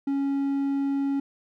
triangle tone, 277.2 Hz, C#4, in tune, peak -21 dBFS, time 0.07-1.2 s, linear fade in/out 5 ms, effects none

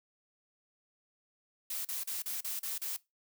blue noise bursts, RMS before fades -37 dBFS, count 7, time 1.7-2.966 s, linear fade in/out 5 ms, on 150 ms, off 36 ms, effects noise-tail reverb RT60 0.2 s tail -20 dB re dry

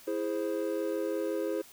triangle chord, E augmented, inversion none, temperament equal, 329.6 / 415.3 / 523.3 Hz, E4 / G#4 / B#4, 0 / 0 / 0 cents, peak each -32 dBFS, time 0.07-1.62 s, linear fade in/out 10 ms, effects white hiss -54 dBFS RMS until 1.72 s

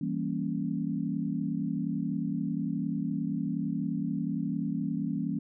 sine chord, E diminished seventh, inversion none, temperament equal, 164.81 / 196 / 233.1 / 277.2 Hz, E3 / G3 / Bb3 / Db4, 0 / 0 / 0 / 0 cents, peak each -34 dBFS, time 0.01-5.39 s, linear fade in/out 5 ms, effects none

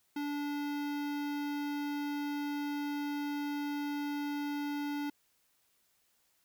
square tone with notch filter, 290 Hz, D4, 22 cents flat, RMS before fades -36 dBFS, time 0.16-5.1 s, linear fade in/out 5 ms, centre 8400 Hz, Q 0.77, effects white hiss -73 dBFS RMS until 6.44 s

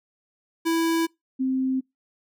square / sine tone pair in turn, 329.6 / 261.6 Hz, E4 / C4, 0 / 0 cents, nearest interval major third, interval 400 cents, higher first, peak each -21 dBFS, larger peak neither, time 0.65-1.07 / 1.39-1.81 s, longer neither, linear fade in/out 20 ms, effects noise-tail reverb RT60 0.2 s tail -25 dB re dry

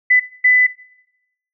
sine tone bursts at uneven times, 2000 Hz, B6, 21 cents sharp, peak -8 dBFS, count 2, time 0.1-0.2 / 0.44-0.67 s, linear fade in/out 10 ms, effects noise-tail reverb RT60 0.9 s tail -21 dB re dry

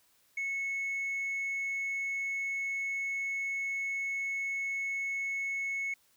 sine tone with tanh clipping, 2199 Hz, C#7, 14 cents flat, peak -32 dBFS, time 0.37-5.94 s, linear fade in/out 5 ms, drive 1 dB, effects white hiss -68 dBFS RMS until 6.16 s

